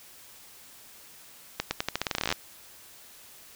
accelerating click train, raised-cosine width 0.2 ms, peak -9 dBFS, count 18, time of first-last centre 1.6-2.325 s, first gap 110 ms, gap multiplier 0.86, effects white hiss -51 dBFS RMS until 3.55 s

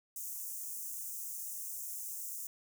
white high-pass noise, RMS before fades -42 dBFS, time 0.16-2.47 s, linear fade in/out 2 ms, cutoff 6200 Hz, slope 48 dB/octave, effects none

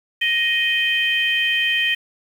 harmonic tone, 624 Hz, D#5, 5 cents sharp, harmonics 3 / 4 / 5, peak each -21 / -21 / -21 dBFS, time 0.21-1.95 s, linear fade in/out 10 ms, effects 7-bit

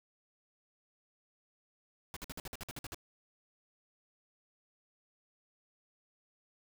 pink noise bursts, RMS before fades -43 dBFS, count 11, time 2.14-2.945 s, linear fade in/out 0 ms, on 25 ms, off 53 ms, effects none

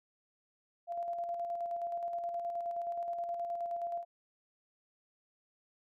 sine tone with tremolo, 689 Hz, F5, 24 cents flat, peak -33 dBFS, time 0.87-4.05 s, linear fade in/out 50 ms, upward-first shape square, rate 9.5 Hz, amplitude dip 35%, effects none

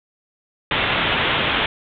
white low-pass noise, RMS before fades -20 dBFS, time 0.71-1.66 s, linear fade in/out 2 ms, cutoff 3600 Hz, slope 96 dB/octave, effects none

